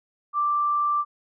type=tone; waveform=sine; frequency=1176 Hz; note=D6; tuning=2 cents sharp; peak=-20 dBFS; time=0.33-1.05 s; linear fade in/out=50 ms; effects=none